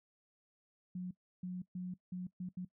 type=tone bursts at uneven times; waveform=sine; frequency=181.4 Hz; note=F#3; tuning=34 cents flat; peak=-38 dBFS; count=6; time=0.95-1.11 / 1.43-1.62 / 1.75-1.94 / 2.12-2.27 / 2.4-2.49 / 2.57-2.65 s; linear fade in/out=5 ms; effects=noise-tail reverb RT60 0.1 s tail -19 dB re dry